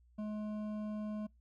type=tone with hard clipping; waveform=triangle; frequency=212.1 Hz; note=G#3; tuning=37 cents sharp; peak=-39 dBFS; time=0.18-1.27 s; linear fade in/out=10 ms; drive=13 dB; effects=noise-tail reverb RT60 0.2 s tail -26 dB re dry + added 60 Hz sine -63 dBFS peak until 1.4 s